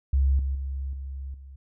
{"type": "tone with level steps", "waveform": "sine", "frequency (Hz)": 67.7, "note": "C#2", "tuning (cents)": -40, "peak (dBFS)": [-18, -24, -28, -32, -41], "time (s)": [0.13, 1.56], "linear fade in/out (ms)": 5, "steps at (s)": [0.39, 0.55, 0.93, 1.34], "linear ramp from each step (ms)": 2, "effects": []}